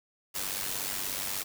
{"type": "noise with amplitude modulation", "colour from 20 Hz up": "white", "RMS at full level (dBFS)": -31, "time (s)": [0.34, 1.44], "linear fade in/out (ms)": 20, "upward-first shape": "sine", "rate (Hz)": 96.7, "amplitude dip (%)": 65, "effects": []}